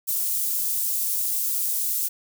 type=high-pass noise; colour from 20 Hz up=white; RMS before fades=-25 dBFS; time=0.07-2.09 s; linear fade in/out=20 ms; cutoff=9000 Hz; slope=12 dB/octave; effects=none